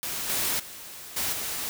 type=noise with level steps; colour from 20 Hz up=white; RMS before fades=-32 / -27 / -42 / -28 / -32 dBFS; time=0.03-1.69 s; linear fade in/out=0 ms; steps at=0.29 / 0.59 / 1.16 / 1.32 s; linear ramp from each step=10 ms; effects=none